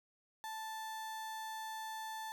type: tone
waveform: 35% pulse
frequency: 880 Hz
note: A5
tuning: in tune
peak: -40 dBFS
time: 0.44-2.32 s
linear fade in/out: 0 ms
effects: none